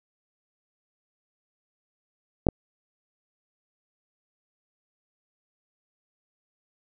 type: clicks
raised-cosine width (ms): 2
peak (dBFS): -7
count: 2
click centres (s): 2.468 / 2.487
effects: none